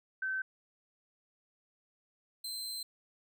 sine / sawtooth tone pair in turn, 1538 / 4106 Hz, G6 / C8, -33 / -33 cents, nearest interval octave + perfect fourth, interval 1700 cents, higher second, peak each -32 / -35 dBFS, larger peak first, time 0.22-0.42 / 2.44-2.83 s, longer second, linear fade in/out 5 ms, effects none

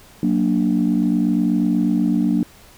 sine chord, Gb augmented, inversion none, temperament equal, 185 / 233.1 / 293.7 Hz, Gb3 / Bb3 / D4, 0 / 0 / 0 cents, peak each -19 / -18 / -19 dBFS, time 0.23-2.43 s, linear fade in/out 2 ms, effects tanh soft clip ceiling -8 dBFS + pink hiss -47 dBFS RMS until 2.77 s

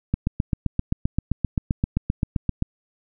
click train, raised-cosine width 5 ms, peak -8 dBFS, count 20, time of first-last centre 0.14-2.624 s, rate 7.65 Hz, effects none

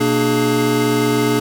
square tone cluster, 124.4 / 232.4 / 298.1 / 421 Hz, B2 / A#3 / D4 / G#4, +13 / -5 / +26 / +24 cents, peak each -23 / -22 / -19 / -19 dBFS, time 0-1.4 s, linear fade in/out 10 ms, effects none

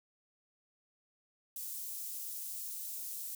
white high-pass noise, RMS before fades -42 dBFS, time 1.56-3.35 s, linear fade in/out 2 ms, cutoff 8100 Hz, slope 12 dB/octave, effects none

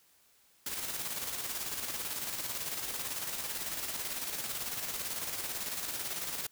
white noise with tremolo, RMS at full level -36 dBFS, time 0.66-6.47 s, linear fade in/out 5 ms, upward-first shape square, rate 18 Hz, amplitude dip 40%, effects white hiss -66 dBFS RMS until 6.51 s

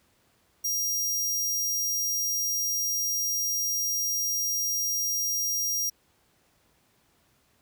sawtooth tone, 5700 Hz, F8, 34 cents sharp, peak -23 dBFS, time 0.64-5.9 s, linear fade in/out 10 ms, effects pink hiss -66 dBFS RMS until 7.61 s + high-pass 60 Hz 12 dB/octave

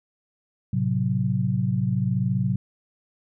sine chord, F# diminished, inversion first, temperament equal, 110 / 130.81 / 185 Hz, A2 / C3 / F#3, 0 / 0 / 0 cents, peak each -26 / -24 / -25 dBFS, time 0.73-2.56 s, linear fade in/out 5 ms, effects none

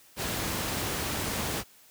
pink noise, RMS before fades -31 dBFS, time 0.16-1.64 s, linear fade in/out 50 ms, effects white hiss -57 dBFS RMS until 1.9 s + high-pass 60 Hz 12 dB/octave

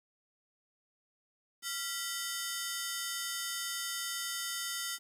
10% pulse ring-modulated tone, 1670 Hz, G#6, 9 cents sharp, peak -23 dBFS, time 1.62-4.99 s, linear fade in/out 50 ms, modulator 289 Hz, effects 10-bit

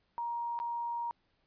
sine tone with dropouts, 942 Hz, A#5, 18 cents sharp, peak -33 dBFS, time 0.18-1.11 s, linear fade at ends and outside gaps 0 ms, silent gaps 0.59-0.6 s, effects pink hiss -75 dBFS RMS until 1.46 s + resampled to 11025 Hz

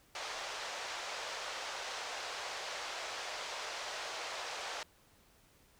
pink band-pass noise, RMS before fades -42 dBFS, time 0.15-4.83 s, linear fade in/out 2 ms, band 540 to 6500 Hz, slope 24 dB/octave, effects pink hiss -66 dBFS RMS until 5.79 s

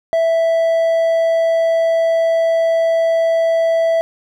triangle tone, 659 Hz, E5, 1 cent flat, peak -10 dBFS, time 0.13-4.01 s, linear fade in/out 0 ms, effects none

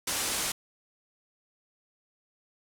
white low-pass noise, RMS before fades -31 dBFS, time 0.07-0.52 s, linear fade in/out 5 ms, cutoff 11000 Hz, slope 24 dB/octave, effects none

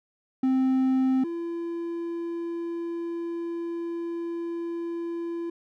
triangle tone pair in turn, 261.6 / 338.6 Hz, C4 / E4, 0 / +46 cents, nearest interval major third, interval 446 cents, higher second, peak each -18 / -27 dBFS, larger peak first, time 0.43-1.24 / 1.24-5.5 s, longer second, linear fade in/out 5 ms, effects none

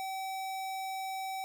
square tone, 766 Hz, G5, 40 cents flat, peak -36 dBFS, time 0-1.44 s, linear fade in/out 0 ms, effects none

